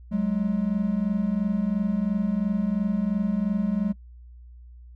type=tone pair together; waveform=triangle; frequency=187.09 / 210 Hz; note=F#3 / G#3; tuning=+19 / +19 cents; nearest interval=major second; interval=200 cents; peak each=-24 / -22 dBFS; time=0.11-3.93 s; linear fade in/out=20 ms; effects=noise-tail reverb RT60 0.1 s tail -22 dB re dry + added 60 Hz sine -43 dBFS peak until 4.95 s